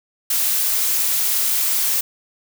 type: noise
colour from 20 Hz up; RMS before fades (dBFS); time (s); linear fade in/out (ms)
blue; -19; 0.3-2.01; 5
effects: none